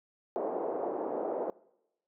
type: band-pass noise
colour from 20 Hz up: pink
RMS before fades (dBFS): -34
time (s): 0.36-1.5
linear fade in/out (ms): 0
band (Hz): 350 to 750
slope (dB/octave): 24
effects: noise-tail reverb RT60 0.9 s tail -23 dB re dry